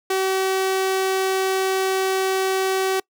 sawtooth tone, 380.9 Hz, G4, 50 cents flat, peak -15 dBFS, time 0.1-3 s, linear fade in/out 5 ms, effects noise-tail reverb RT60 0.1 s tail -25 dB re dry

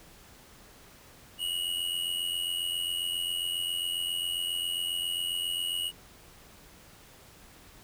square tone with amplitude modulation, 2900 Hz, F#7, 35 cents flat, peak -27 dBFS, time 1.38-5.92 s, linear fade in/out 50 ms, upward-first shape sine, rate 87.4 Hz, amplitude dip 70%, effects pink hiss -54 dBFS RMS until 7.83 s

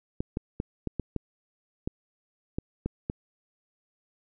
clicks, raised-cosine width 3 ms, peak -16 dBFS, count 10, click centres 0.205 / 0.371 / 0.601 / 0.873 / 0.997 / 1.163 / 1.875 / 2.585 / 2.86 / 3.099 s, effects none

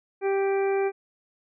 harmonic tone, 392 Hz, G4, in tune, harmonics 1 / 2 / 3 / 4 / 5 / 6, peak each -22 / -31 / -41 / -39 / -43 / -38 dBFS, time 0.21-0.92 s, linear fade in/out 50 ms, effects none

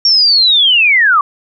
sine linear sweep, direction down, 5560 to 1108.7 Hz, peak -6 dBFS, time 0.05-1.21 s, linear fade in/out 2 ms, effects none

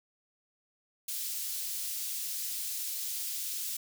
white high-pass noise, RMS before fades -36 dBFS, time 1.08-3.77 s, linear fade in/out 5 ms, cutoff 4000 Hz, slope 12 dB/octave, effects none

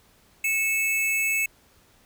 square tone pair together, 2201 / 2618 Hz, C#7 / E7, -13 / -13 cents, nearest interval minor third, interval 300 cents, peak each -28 / -24 dBFS, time 0.44-1.46 s, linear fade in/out 5 ms, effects pink hiss -59 dBFS RMS until 2.05 s

